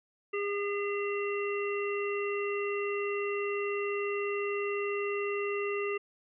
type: harmonic tone with a mistuned harmonic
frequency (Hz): 405.9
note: G#4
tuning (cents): -40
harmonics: 1 / 3 / 5 / 7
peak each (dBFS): -31 / -39 / -40 / -39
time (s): 0.33-5.98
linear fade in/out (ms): 10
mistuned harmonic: 7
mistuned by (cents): -71
effects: none